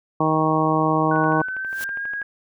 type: harmonic tone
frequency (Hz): 157.1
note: D#3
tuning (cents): +17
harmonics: 1 / 2 / 3 / 4 / 5 / 6 / 7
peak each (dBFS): -24 / -22 / -26 / -26 / -25 / -26 / -23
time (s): 0.2-1.42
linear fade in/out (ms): 5
type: tone with pitch glide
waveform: sine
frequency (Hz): 1480 to 1642.2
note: F#6 to G#6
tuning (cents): 0 to -20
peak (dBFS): -25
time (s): 1.11-2.23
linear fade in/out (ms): 5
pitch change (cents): +180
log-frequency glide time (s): 1.29-2.11
type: click train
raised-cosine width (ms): 0.5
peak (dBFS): -25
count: 14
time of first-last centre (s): 1.16-2.217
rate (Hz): 12.3
type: noise with exponential growth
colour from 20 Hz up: white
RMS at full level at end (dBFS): -31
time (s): 1.65-1.84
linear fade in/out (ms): 0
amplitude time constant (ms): 41
effects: none